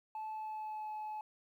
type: tone with pitch glide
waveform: sine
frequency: 869 to 856.5 Hz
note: A5 to A5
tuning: -22 to -47 cents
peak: -37 dBFS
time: 0.15-1.21 s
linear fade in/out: 2 ms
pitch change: -25 cents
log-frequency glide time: 0.31-0.9 s
effects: tanh soft clip ceiling -38 dBFS + 12-bit